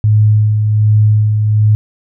sine tone with tremolo, 106.7 Hz, G#2, 47 cents sharp, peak -5 dBFS, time 0.04-1.75 s, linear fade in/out 0 ms, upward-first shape sine, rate 1.3 Hz, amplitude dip 40%, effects none

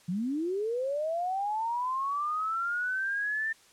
sine linear sweep, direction up, 164.81 to 1800 Hz, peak -28 dBFS, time 0.08-3.53 s, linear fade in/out 10 ms, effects white hiss -59 dBFS RMS until 3.72 s + low-pass 9000 Hz 12 dB/octave

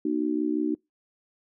sine tone with amplitude modulation, 305.4 Hz, D#4, 32 cents flat, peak -19 dBFS, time 0.05-0.75 s, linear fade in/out 5 ms, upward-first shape sine, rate 65.8 Hz, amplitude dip 100%, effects noise-tail reverb RT60 0.2 s tail -26 dB re dry

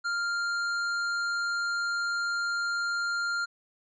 sine tone with hard clipping, 1396.9 Hz, F6, in tune, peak -29 dBFS, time 0.04-3.46 s, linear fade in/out 20 ms, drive 12 dB, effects resampled to 16000 Hz

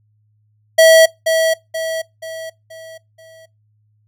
square tone with echo, 648 Hz, E5, 30 cents flat, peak -6 dBFS, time 0.78-1.06 s, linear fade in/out 10 ms, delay 480 ms, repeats 5, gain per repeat -7 dB, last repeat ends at 3.46 s, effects noise-tail reverb RT60 0.2 s tail -22 dB re dry + added 106 Hz sine -56 dBFS peak until 4.07 s

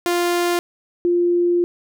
sawtooth / sine tone pair in turn, 349.2 / 349.2 Hz, F4 / F4, 0 / 0 cents, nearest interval unison, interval 0 cents, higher neither, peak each -13 / -14 dBFS, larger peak first, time 0.06-0.59 / 1.05-1.64 s, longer second, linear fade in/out 0 ms, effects none

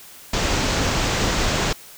pink low-pass noise, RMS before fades -21 dBFS, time 0.33-1.73 s, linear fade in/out 5 ms, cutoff 7600 Hz, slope 48 dB/octave, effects white hiss -43 dBFS RMS until 1.97 s

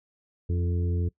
harmonic tone with a mistuned harmonic, 87.31 Hz, F2, in tune, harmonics 1 / 2 / 3 / 4 / 5, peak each -24 / -35 / -40 / -39 / -39 dBFS, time 0.49-1.09 s, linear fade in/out 10 ms, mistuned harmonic 3, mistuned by +24 cents, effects noise-tail reverb RT60 0.1 s tail -21 dB re dry

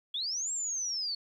sine linear two-way sweep, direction up then down, 3260 to 7590 to 4364 Hz, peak -31 dBFS, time 0.14-1.15 s, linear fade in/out 5 ms, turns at 0.52 s, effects 11-bit

